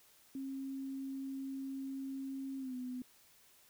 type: tone with pitch glide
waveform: sine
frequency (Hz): 269.6 to 251.5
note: C#4 to B3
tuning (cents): -48 to +32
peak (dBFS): -39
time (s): 0.35-3.02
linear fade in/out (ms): 2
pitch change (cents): -120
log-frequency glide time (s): 2.58-2.75
effects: white hiss -65 dBFS RMS until 3.69 s

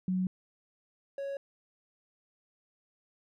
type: tone pair in turn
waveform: sine / triangle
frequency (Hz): 185 / 554.4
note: F#3 / C#5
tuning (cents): 0 / 0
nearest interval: octave + perfect fifth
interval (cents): 1900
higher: second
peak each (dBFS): -27 / -32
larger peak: first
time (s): 0.08-0.27 / 1.18-1.37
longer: neither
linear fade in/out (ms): 2
effects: none

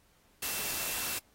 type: tone in noise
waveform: sine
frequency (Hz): 2684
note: E7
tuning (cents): +31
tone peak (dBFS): -45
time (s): 0.42-1.19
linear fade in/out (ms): 10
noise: white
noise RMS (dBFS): -35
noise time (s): 0.42-1.19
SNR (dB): -13
effects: pink hiss -67 dBFS RMS until 1.34 s + AAC 48 kbps

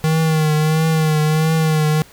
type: tone with vibrato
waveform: square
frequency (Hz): 156.7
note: D#3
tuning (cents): +13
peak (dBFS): -14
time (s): 0.04-2.02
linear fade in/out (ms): 0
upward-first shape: triangle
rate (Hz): 1.5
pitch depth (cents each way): 50
effects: pink hiss -45 dBFS RMS until 2.12 s

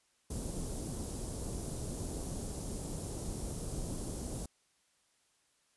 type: band-stop noise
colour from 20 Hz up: pink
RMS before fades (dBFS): -39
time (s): 0.3-4.46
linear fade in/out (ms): 5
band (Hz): 480 to 8800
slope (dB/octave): 12
effects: white hiss -73 dBFS RMS until 5.76 s + resampled to 24000 Hz

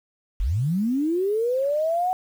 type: linear sweep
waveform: sine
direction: up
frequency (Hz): 37.58 to 752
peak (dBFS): -20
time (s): 0.4-2.13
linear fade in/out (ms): 0
effects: 8-bit

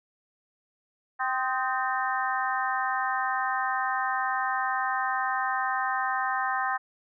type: harmonic tone with a mistuned harmonic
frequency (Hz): 260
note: C4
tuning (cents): -11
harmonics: 3 / 4 / 5 / 6 / 7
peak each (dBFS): -30 / -31 / -32 / -33 / -33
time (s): 1.19-6.78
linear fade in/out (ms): 20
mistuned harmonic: 5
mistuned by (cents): -57
effects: none

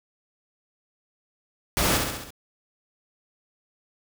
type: noise with echo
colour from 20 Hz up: pink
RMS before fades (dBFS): -23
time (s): 1.77-1.97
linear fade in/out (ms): 0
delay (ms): 67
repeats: 5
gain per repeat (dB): -4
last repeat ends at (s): 2.305
effects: none

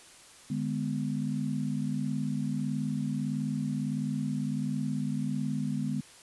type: chord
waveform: sine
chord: G# diminished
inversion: second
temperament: just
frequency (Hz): 149.51 / 207.7 / 249.2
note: D3 / G#3 / B3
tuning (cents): +31 / 0 / +16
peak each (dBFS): -33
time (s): 0.5-6.01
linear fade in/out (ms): 5
effects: white hiss -53 dBFS RMS until 6.22 s + resampled to 24000 Hz

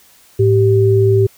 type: tone pair together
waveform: sine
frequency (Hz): 108.19 / 388.9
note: A2 / G4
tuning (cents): -29 / -14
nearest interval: octave + minor seventh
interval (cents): 2215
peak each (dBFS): -11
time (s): 0.39-1.27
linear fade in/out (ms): 10
effects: white hiss -48 dBFS RMS until 1.37 s

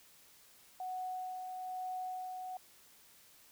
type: tone with tremolo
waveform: sine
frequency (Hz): 740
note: F#5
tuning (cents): 0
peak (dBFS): -37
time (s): 0.8-2.57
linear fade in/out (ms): 2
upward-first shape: sine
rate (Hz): 1.1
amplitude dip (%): 35
effects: white hiss -62 dBFS RMS until 3.51 s

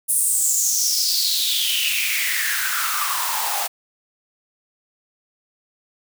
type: noise with high-pass filter sweep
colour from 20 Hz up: white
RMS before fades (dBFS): -21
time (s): 0.08-3.68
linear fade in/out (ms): 20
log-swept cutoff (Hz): 10000 to 720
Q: 6.3
effects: none

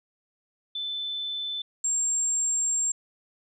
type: tone pair in turn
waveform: sine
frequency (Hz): 3520 / 7441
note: A7 / A#8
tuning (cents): 0 / -4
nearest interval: octave + minor second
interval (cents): 1296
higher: second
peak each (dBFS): -29 / -23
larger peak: second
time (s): 0.75-1.62 / 1.84-2.92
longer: second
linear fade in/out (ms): 5
effects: none

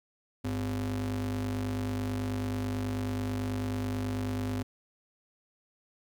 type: ring-modulated tone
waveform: square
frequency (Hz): 76.7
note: D#2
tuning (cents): -24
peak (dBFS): -28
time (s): 0.44-4.63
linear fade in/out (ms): 10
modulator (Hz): 178
effects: 11-bit

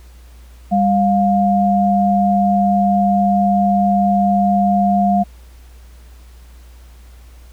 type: tone pair together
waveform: sine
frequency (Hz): 199.1 / 705.4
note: G3 / F5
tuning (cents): +27 / +17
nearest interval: octave + minor seventh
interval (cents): 2190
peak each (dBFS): -14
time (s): 0.71-5.24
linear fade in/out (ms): 20
effects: added 60 Hz sine -38 dBFS peak until 7.52 s + pink hiss -51 dBFS RMS until 7.52 s

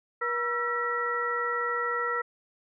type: harmonic tone with a mistuned harmonic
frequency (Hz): 480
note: B4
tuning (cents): -49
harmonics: 1 / 2 / 3 / 4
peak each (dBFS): -33 / -38 / -29 / -32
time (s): 0.21-2.22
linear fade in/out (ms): 10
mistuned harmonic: 3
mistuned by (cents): -120
effects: none

